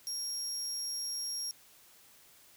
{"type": "tone", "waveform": "30% pulse", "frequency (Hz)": 5588, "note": "F8", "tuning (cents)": 0, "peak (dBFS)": -31, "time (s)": [0.07, 1.51], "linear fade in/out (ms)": 0, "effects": ["white hiss -60 dBFS RMS until 2.56 s"]}